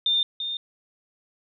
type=tone pair in turn; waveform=sine; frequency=3606 / 3633 Hz; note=A7 / A#7; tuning=+42 / -45 cents; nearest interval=unison; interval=13 cents; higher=second; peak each=-19 / -27 dBFS; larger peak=first; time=0.06-0.23 / 0.4-0.57 s; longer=neither; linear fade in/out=2 ms; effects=none